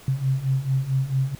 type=beating tone pair; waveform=sine; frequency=130.81 / 135.31 Hz; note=C3 / C#3; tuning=0 / -41 cents; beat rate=4.5 Hz; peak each=-25 / -22 dBFS; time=0.08-1.35 s; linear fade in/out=2 ms; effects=pink hiss -47 dBFS RMS until 1.39 s